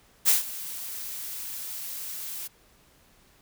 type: noise with ADSR envelope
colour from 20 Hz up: blue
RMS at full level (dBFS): -18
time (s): 0.25-2.48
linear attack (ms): 36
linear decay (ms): 140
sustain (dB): -18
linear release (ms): 15
effects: pink hiss -60 dBFS RMS until 3.41 s